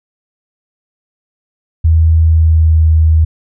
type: tone with pitch glide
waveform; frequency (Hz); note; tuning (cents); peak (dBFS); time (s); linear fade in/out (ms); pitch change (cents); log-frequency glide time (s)
sine; 80.8 to 79.5; E2 to D#2; -34 to +38; -5; 1.84-3.25; 10; -28; 2.19-2.91
effects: none